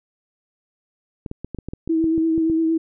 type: clicks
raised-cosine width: 3 ms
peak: -17 dBFS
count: 12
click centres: 1.262 / 1.314 / 1.446 / 1.547 / 1.587 / 1.686 / 1.735 / 1.876 / 2.042 / 2.179 / 2.379 / 2.499 s
type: tone with vibrato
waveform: sine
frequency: 324.2 Hz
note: E4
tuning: 29 cents flat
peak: -16 dBFS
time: 1.89-2.78 s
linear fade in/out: 10 ms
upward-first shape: triangle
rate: 8.7 Hz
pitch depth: 27 cents each way
effects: none